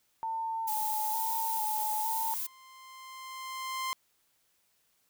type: tone with vibrato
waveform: sine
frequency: 880 Hz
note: A5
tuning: in tune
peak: -31 dBFS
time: 0.23-2.34 s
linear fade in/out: 0 ms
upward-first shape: square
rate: 1.1 Hz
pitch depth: 37 cents each way
type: noise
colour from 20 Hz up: violet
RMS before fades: -35 dBFS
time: 0.67-2.47 s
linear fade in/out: 10 ms
type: tone with exponential growth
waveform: sawtooth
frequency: 1046.5 Hz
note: C6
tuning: in tune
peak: -27 dBFS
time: 1.53-3.93 s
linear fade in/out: 0 ms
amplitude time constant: 520 ms
effects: white hiss -72 dBFS RMS until 5.09 s